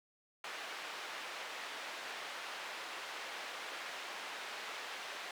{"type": "band-pass noise", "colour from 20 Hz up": "white", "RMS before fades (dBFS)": -45, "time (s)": [0.44, 5.31], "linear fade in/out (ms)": 2, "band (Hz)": [520, 2700], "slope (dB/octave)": 12, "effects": []}